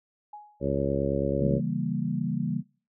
sine tone with exponential decay, 836 Hz, G#5, 11 cents sharp, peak -37 dBFS, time 0.33-0.73 s, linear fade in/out 5 ms, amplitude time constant 85 ms
harmonic tone, 69.3 Hz, C#2, in tune, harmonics 1 / 2 / 3 / 4 / 5 / 6 / 7 / 8, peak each -35 / -31 / -32 / -33 / -33 / -33 / -34 / -30 dBFS, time 0.6-1.61 s, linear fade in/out 50 ms
sine chord, C# diminished seventh, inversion none, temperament equal, 138.59 / 164.81 / 196 / 233.1 Hz, C#3 / E3 / G3 / Bb3, 0 / 0 / 0 / 0 cents, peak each -32 / -31 / -32 / -31 dBFS, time 1.38-2.63 s, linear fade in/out 50 ms
effects noise-tail reverb RT60 0.4 s tail -23 dB re dry

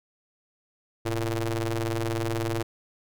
sawtooth ring-modulated tone, 116.54 Hz, A#2, in tune, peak -19 dBFS, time 1.05-2.63 s, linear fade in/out 10 ms, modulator 223 Hz, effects none

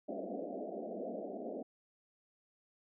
white band-pass noise, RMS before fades -42 dBFS, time 0.08-1.63 s, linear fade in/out 10 ms, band 190 to 710 Hz, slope 96 dB/octave, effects none

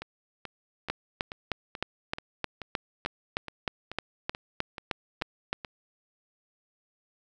two click trains, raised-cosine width 0.3 ms, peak -21 / -12 dBFS, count 14 / 16, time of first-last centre 0.02-5.648 / 0.9-5.53 s, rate 2.31 / 3.24 Hz, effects none

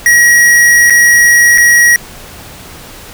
square tone with dropouts, 1905 Hz, A#6, 37 cents sharp, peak -4 dBFS, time 0.06-1.96 s, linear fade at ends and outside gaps 1 ms, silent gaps 0.899-0.905 / 1.577-1.581 s, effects pink hiss -31 dBFS RMS until 3.13 s

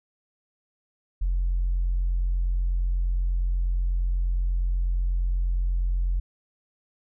sine tone, 44.18 Hz, F1, 21 cents sharp, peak -20 dBFS, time 1.21-6.2 s, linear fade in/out 10 ms, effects tanh soft clip ceiling -18 dBFS

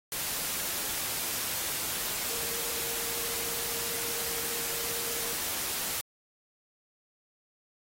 sine tone in noise, 466.2 Hz, A#4, in tune, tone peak -44 dBFS, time 2.3-5.33 s, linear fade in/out 0 ms, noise white, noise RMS -33 dBFS, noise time 0.12-6.01 s, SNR -14 dB, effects AAC 48 kbps

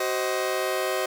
sawtooth chord, C diminished, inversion second, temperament just, 376.7 / 523.3 / 627.9 Hz, Gb4 / C5 / Eb5, +31 / 0 / +16 cents, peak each -25 dBFS, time 0-1.06 s, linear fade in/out 5 ms, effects none

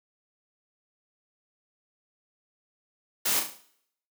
white noise with echo, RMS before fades -26 dBFS, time 3.25-3.4 s, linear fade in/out 10 ms, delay 36 ms, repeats 6, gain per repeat -6 dB, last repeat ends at 3.616 s, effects noise-tail reverb RT60 0.7 s tail -17 dB re dry + high-pass 200 Hz 12 dB/octave

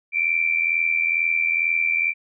sine tone with amplitude modulation, 2349 Hz, D7, in tune, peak -15 dBFS, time 0.12-2.14 s, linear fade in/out 50 ms, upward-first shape sine, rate 82.2 Hz, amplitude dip 70%, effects none

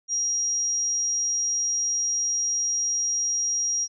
sine tone with amplitude modulation, 5700 Hz, F8, 34 cents sharp, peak -20 dBFS, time 0.08-3.88 s, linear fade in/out 50 ms, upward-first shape sine, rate 223 Hz, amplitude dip 50%, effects none

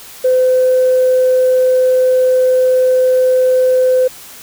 sine tone, 511 Hz, C5, 41 cents flat, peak -7 dBFS, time 0.24-4.08 s, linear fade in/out 10 ms, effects tanh soft clip ceiling -4 dBFS + white hiss -35 dBFS RMS until 4.42 s

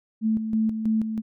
sine tone with tremolo, 220 Hz, A3, in tune, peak -19 dBFS, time 0.21-1.22 s, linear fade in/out 50 ms, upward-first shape square, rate 3.1 Hz, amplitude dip 55%, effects none

